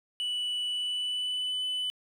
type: tone with pitch glide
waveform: sine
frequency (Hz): 2960 to 3001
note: F#7 to F#7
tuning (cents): 0 to +24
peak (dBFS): -26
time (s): 0.2-1.9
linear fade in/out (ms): 0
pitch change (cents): +24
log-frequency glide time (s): 0.68-1.59
effects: tanh soft clip ceiling -28 dBFS + 10-bit